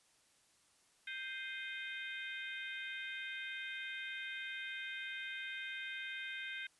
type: harmonic tone with a mistuned harmonic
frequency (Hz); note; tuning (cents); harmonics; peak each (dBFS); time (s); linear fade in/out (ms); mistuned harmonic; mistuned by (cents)
523.3; C5; 0; 3 / 4 / 5 / 6 / 7; -45 / -47 / -49 / -51 / -52; 1.07-6.67; 5; 5; -85
effects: white hiss -71 dBFS RMS until 6.79 s + resampled to 24000 Hz